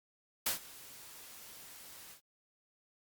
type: noise with ADSR envelope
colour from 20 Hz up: white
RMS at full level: -31 dBFS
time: 0.46-2.21 s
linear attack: 6 ms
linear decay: 120 ms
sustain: -21 dB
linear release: 96 ms
effects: Opus 48 kbps